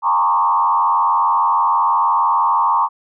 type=tone with frequency modulation; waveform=sine; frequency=1006 Hz; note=B5; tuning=32 cents sharp; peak=-12 dBFS; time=0.02-2.89 s; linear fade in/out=50 ms; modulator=86.2 Hz; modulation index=1.7; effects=none